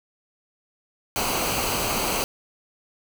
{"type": "noise with comb filter", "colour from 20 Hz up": "pink", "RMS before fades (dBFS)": -25, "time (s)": [1.16, 2.24], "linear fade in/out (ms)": 0, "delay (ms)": 0.56, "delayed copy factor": -0.6, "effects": []}